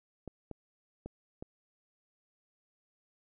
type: clicks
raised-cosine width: 2 ms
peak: -28 dBFS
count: 4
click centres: 0.277 / 0.513 / 1.06 / 1.425 s
effects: none